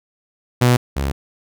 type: tone pair in turn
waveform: sawtooth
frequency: 123 / 68.89 Hz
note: B2 / C#2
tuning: -7 / -10 cents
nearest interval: minor seventh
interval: 1003 cents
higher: first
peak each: -7 / -15 dBFS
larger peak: first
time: 0.61-0.77 / 0.96-1.12 s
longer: neither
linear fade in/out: 10 ms
effects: none